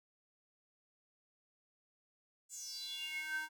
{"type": "tone with high-pass filter sweep", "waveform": "square", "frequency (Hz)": 311.1, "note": "D#4", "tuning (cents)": 0, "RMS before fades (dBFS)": -43, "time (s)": [2.49, 3.49], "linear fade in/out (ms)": 50, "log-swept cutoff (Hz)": [7700, 1200], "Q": 7.8, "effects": []}